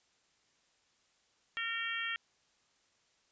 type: harmonic tone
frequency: 458.4 Hz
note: A#4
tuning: 29 cents flat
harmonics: 3 / 4 / 5 / 6 / 7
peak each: -42 / -38 / -42 / -42 / -41 dBFS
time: 1.57-2.16 s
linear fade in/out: 0 ms
effects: white hiss -72 dBFS RMS until 3.31 s + resampled to 16000 Hz